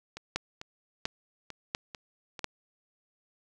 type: two click trains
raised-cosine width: 0.2 ms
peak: -23 / -12 dBFS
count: 6 / 4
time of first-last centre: 0.17-2.392 / 0.36-2.443 s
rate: 2.25 / 1.44 Hz
effects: none